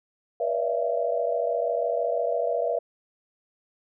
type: tone cluster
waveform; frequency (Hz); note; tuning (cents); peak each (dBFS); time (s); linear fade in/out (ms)
sine; 481.2 / 556 / 582 / 636 / 676; B4 / C#5 / D5 / D#5 / E5; -45 / +5 / -16 / +38 / +43; -28 / -34 / -31 / -31 / -27; 0.4-2.79; 5
effects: none